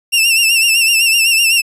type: tone with vibrato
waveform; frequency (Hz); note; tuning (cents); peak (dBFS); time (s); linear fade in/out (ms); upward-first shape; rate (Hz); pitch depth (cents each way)
sawtooth; 2714; E7; +50; -6; 0.12-1.62; 20; sine; 7.9; 64
effects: resampled to 32000 Hz